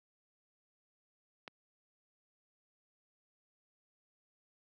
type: click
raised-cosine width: 0.3 ms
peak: -28 dBFS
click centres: 1.478 s
effects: high-pass 200 Hz 12 dB/octave